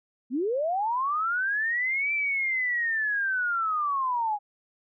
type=linear two-way sweep; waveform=sine; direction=up then down; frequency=225 to 2349 to 809 Hz; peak=-24 dBFS; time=0.3-4.39 s; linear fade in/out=50 ms; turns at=2.13 s; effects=none